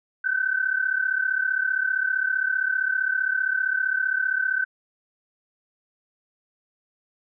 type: tone pair together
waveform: sine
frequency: 1509 / 1544.3 Hz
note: F#6 / G6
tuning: +34 / -26 cents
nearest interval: unison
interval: 40 cents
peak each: -24 dBFS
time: 0.24-4.65 s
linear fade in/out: 10 ms
effects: none